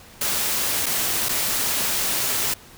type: noise with dropouts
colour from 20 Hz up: white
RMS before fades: -23 dBFS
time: 0.21-2.54 s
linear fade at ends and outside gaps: 5 ms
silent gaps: 0.86-0.864 / 1.287-1.291 s
effects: pink hiss -46 dBFS RMS until 2.77 s